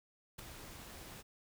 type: noise with ADSR envelope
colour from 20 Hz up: pink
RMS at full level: -43 dBFS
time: 0.38-1.23 s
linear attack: 14 ms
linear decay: 3 ms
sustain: -8 dB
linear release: 27 ms
effects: none